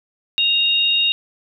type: tone pair together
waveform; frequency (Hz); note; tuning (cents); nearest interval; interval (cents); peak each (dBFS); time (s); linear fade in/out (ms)
sine; 2797 / 3734; F7 / A#7; +2 / +2; perfect fourth; 500; -17; 0.38-1.12; 0
effects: none